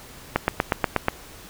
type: click train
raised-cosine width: 0.5 ms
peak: -3 dBFS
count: 7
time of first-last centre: 0.36-1.084 s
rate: 8.29 Hz
effects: pink hiss -44 dBFS RMS until 1.49 s